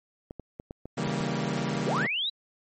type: clicks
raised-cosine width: 2 ms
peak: -25 dBFS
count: 7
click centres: 0.309 / 0.397 / 0.599 / 0.709 / 0.856 / 1.072 / 1.205 s
type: chord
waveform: sawtooth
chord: C# diminished seventh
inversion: none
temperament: equal with one note detuned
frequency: 138.59 / 162.26 / 196 / 233.1 Hz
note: C#3 / E3 / G3 / Bb3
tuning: 0 / -27 / 0 / 0 cents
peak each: -29 dBFS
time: 0.97-2.07 s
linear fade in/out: 10 ms
type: linear sweep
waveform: sine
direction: up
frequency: 264.3 to 4004 Hz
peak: -26 dBFS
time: 1.86-2.3 s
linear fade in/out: 10 ms
effects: MP3 32 kbps